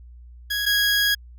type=tone pair in turn; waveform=20% pulse; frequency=1660 / 1653.6 Hz; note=G#6 / G#6; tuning=-1 / -8 cents; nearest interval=unison; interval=7 cents; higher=first; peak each=-18 / -13 dBFS; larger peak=second; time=0.5-0.66 / 0.66-1.15 s; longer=second; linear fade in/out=10 ms; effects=added 60 Hz sine -41 dBFS peak until 1.38 s